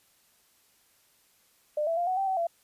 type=tone with pitch steps; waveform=sine; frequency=601 / 663 / 697 / 743 / 778 / 760 / 678 Hz; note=D5 / E5 / F5 / F#5 / G5 / F#5 / E5; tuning=+40 / +10 / -4 / +7 / -13 / +46 / +49 cents; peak=-25 dBFS; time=1.77-2.47 s; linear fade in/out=5 ms; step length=100 ms; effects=white hiss -65 dBFS RMS until 2.63 s + resampled to 32000 Hz